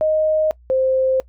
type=tone pair in turn; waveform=sine; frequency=622.3 / 523.3 Hz; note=D#5 / C5; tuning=0 / 0 cents; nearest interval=minor third; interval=300 cents; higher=first; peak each=-14 / -14 dBFS; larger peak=neither; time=0.01-0.51 / 0.7-1.2 s; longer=neither; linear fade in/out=0 ms; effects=noise-tail reverb RT60 0.1 s tail -22 dB re dry + added 60 Hz sine -45 dBFS peak until 1.28 s